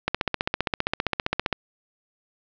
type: click train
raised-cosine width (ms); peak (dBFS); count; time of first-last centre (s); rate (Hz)
0.3; -6; 23; 0.08-1.527; 15.2
effects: low-pass 5000 Hz 12 dB/octave